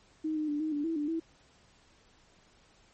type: tone with pitch steps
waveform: sine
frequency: 312.8 / 306.5 / 293.9 / 312.6 / 291.5 / 327.4 / 294.7 / 326.9 Hz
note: D#4 / D#4 / D4 / D#4 / D4 / E4 / D4 / E4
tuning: +9 / -26 / +1 / +8 / -13 / -12 / +6 / -14 cents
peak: -29 dBFS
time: 0.24-1.2 s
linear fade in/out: 10 ms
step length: 120 ms
effects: pink hiss -63 dBFS RMS until 2.93 s + MP3 32 kbps